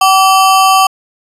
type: ring-modulated tone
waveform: square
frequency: 959 Hz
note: A#5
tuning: 49 cents sharp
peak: -3 dBFS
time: 0.01-0.87 s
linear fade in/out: 5 ms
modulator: 196 Hz
effects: resampled to 32000 Hz